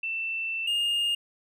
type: tone pair in turn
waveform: sine / triangle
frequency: 2672 / 2831 Hz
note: E7 / F7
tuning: +23 / +23 cents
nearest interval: minor second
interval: 100 cents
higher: second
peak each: -28 / -22 dBFS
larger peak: second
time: 0.03-0.67 / 0.67-1.15 s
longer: first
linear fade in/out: 5 ms
effects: none